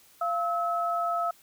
sine tone pair together, 689.2 / 1295 Hz, F5 / E6, -23 / -31 cents, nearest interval major seventh, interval 1092 cents, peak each -28 dBFS, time 0.21-1.31 s, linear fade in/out 5 ms, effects white hiss -58 dBFS RMS until 1.42 s

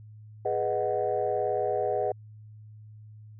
sine chord, G# minor seventh, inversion none, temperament equal, 415.3 / 493.9 / 622.3 / 740 Hz, G#4 / B4 / D#5 / F#5, 0 / 0 / 0 / 0 cents, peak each -30 dBFS, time 0.45-2.12 s, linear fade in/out 5 ms, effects tanh soft clip ceiling -16 dBFS + added 107 Hz sine -45 dBFS peak until 3.39 s

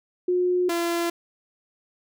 sine / sawtooth tone pair in turn, 360 / 340.9 Hz, F#4 / F4, -47 / -42 cents, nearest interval minor second, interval 95 cents, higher first, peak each -19 dBFS, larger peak neither, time 0.28-0.69 / 0.69-1.1 s, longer neither, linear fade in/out 5 ms, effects none

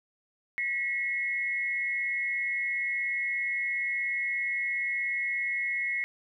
sine tone pair together, 1935 / 2172 Hz, B6 / C#7, -36 / -36 cents, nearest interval major second, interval 200 cents, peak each -32 / -29 dBFS, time 0.58-6.04 s, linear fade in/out 0 ms, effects 11-bit

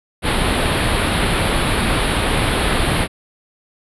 pink band-stop noise, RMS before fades -17 dBFS, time 0.22-3.08 s, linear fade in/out 50 ms, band 4200 to 9600 Hz, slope 48 dB/octave, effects resampled to 24000 Hz

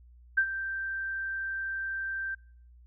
sine tone with ADSR envelope, 1568 Hz, G6, in tune, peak -19 dBFS, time 0.37-2.35 s, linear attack 11 ms, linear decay 72 ms, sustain -12 dB, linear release 9 ms, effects noise-tail reverb RT60 0.5 s tail -24 dB re dry + added 60 Hz sine -52 dBFS peak until 2.86 s

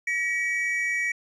triangle tone pair together, 1916 / 2277 Hz, A#6 / C#7, +47 / +46 cents, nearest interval minor third, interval 299 cents, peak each -25 dBFS, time 0.07-1.12 s, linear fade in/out 5 ms, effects resampled to 24000 Hz

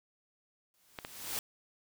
white noise with exponential growth, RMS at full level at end -34 dBFS, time 0.74-1.39 s, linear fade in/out 1 ms, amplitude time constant 140 ms
clicks, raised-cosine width 0.3 ms, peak -23 dBFS, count 2, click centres 0.988 / 1.049 s
effects none

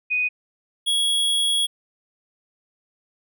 sine / square tone pair in turn, 2489 / 3330 Hz, D#7 / G#7, 0 / +4 cents, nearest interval perfect fourth, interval 504 cents, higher second, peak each -19 dBFS, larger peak neither, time 0.1-0.29 / 0.86-1.67 s, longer second, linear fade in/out 20 ms, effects none

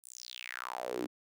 sawtooth tone with high-pass filter sweep, 61.8 Hz, B1, 2 cents sharp, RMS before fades -41 dBFS, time 0.03-1.07 s, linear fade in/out 20 ms, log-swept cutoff 10000 to 270 Hz, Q 5.3, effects none

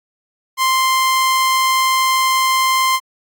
sawtooth tone, 1046.5 Hz, C6, in tune, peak -9 dBFS, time 0.57-3 s, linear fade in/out 50 ms, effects AAC 64 kbps

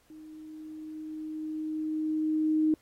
sine tone with level ramp, 311.1 Hz, D#4, in tune, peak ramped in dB -45 to -21 dBFS, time 0.1-2.74 s, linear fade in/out 2 ms, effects pink hiss -66 dBFS RMS until 2.81 s + AAC 48 kbps

